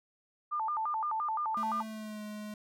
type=tone with vibrato; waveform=sine; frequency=1030 Hz; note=C6; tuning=28 cents flat; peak=-30 dBFS; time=0.51-1.83 s; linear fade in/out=20 ms; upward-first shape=square; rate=5.8 Hz; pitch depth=270 cents each way
type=tone with pitch glide; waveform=square; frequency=219.9 to 210.9 Hz; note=A3 to G#3; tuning=-1 to +27 cents; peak=-40 dBFS; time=1.57-2.54 s; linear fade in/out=2 ms; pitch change=-72 cents; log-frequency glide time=1.85-2.23 s
effects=none